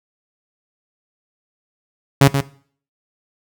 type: tone with echo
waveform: sawtooth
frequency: 138.59 Hz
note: C#3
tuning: in tune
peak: -3 dBFS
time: 2.21-2.28 s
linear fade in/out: 5 ms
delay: 130 ms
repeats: 1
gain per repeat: -8 dB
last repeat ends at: 2.41 s
effects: noise-tail reverb RT60 0.5 s tail -18 dB re dry